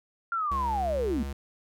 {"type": "linear sweep", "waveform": "sine", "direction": "down", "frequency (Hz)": [1400, 205.5], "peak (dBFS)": -26, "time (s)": [0.32, 1.23], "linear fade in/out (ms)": 2}
{"type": "tone with pitch glide", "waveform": "square", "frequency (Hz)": [68, 69.07], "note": ["C#2", "C#2"], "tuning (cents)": [-33, -6], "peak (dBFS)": -33, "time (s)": [0.51, 1.33], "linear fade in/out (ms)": 5, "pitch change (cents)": 27, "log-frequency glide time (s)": [0.76, 0.9]}
{"effects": []}